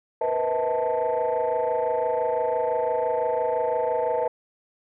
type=tone cluster; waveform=sine; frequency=478.1 / 504 / 640 / 882 Hz; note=A#4 / B4 / D#5 / A5; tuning=+44 / +35 / +49 / +4 cents; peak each=-26 dBFS; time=0.21-4.28 s; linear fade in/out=5 ms; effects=tanh soft clip ceiling -16 dBFS